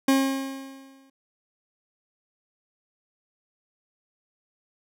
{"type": "tone with exponential decay", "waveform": "40% pulse", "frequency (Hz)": 270, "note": "C#4", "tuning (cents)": -45, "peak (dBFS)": -15, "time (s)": [0.08, 1.1], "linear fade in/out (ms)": 5, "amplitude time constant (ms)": 220, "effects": []}